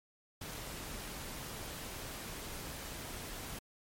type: noise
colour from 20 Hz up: pink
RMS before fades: -44 dBFS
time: 0.41-3.59 s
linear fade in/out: 5 ms
effects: MP3 64 kbps